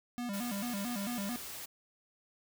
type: tone with vibrato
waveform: square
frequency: 220 Hz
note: A3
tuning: in tune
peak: -36 dBFS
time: 0.18-1.36 s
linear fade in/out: 0 ms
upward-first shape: square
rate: 4.5 Hz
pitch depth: 170 cents each way
type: noise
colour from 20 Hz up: white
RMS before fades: -44 dBFS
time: 0.33-1.66 s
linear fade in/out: 10 ms
effects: none